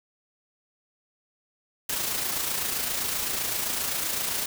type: noise with amplitude modulation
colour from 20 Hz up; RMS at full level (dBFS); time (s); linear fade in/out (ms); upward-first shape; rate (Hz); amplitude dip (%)
white; -27; 1.89-4.46; 5; sine; 27.7; 40
effects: none